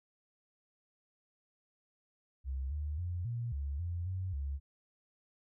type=tone with pitch steps; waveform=sine; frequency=66.5 / 74.7 / 88 / 118.2 / 70.5 / 86.6 / 93.1 / 69.9 Hz; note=C2 / D2 / F2 / A#2 / C#2 / F2 / F#2 / C#2; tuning=+29 / +30 / +14 / +24 / +30 / -14 / +11 / +15 cents; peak=-34 dBFS; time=2.44-4.6 s; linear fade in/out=50 ms; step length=270 ms; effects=none